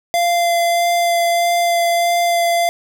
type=tone with vibrato; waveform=square; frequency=689 Hz; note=F5; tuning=24 cents flat; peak=-14 dBFS; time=0.14-2.69 s; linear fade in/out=0 ms; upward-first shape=sine; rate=1.6 Hz; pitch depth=10 cents each way; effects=none